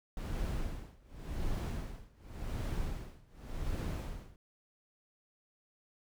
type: noise with tremolo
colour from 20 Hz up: brown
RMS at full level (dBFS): -35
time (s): 0.17-4.36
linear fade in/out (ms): 2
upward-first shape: sine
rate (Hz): 0.89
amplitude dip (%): 95
effects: none